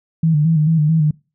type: tone with pitch steps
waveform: sine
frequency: 162.1 / 149.4 / 163.4 / 152.4 / 162.5 / 150.9 / 161.4 / 151.6 Hz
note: E3 / D3 / E3 / D#3 / E3 / D3 / E3 / D#3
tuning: -29 / +30 / -15 / -36 / -24 / +47 / -36 / -45 cents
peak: -11 dBFS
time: 0.23-1.11 s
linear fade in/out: 5 ms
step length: 110 ms
effects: noise-tail reverb RT60 0.3 s tail -24 dB re dry